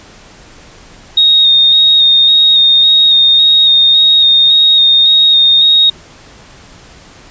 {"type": "tone with vibrato", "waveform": "sine", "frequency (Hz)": 3717, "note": "A#7", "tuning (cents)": -6, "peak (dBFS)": -4, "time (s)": [1.17, 5.9], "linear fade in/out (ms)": 5, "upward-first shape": "square", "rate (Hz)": 1.8, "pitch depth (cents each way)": 16, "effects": ["pink hiss -38 dBFS RMS until 7.3 s", "resampled to 16000 Hz"]}